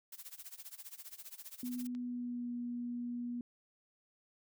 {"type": "noise with tremolo", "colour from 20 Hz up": "blue", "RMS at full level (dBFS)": -47, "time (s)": [0.12, 1.87], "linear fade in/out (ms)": 5, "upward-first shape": "sine", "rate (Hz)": 15, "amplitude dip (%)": 90}
{"type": "tone with pitch glide", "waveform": "sine", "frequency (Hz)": [246.9, 241.4], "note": ["B3", "B3"], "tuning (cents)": [0, -39], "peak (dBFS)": -37, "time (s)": [1.63, 3.41], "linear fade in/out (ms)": 2, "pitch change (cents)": -39, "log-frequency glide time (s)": [1.84, 2.52]}
{"type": "click", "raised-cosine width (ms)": 0.2, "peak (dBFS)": -39, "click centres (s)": 1.95}
{"effects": []}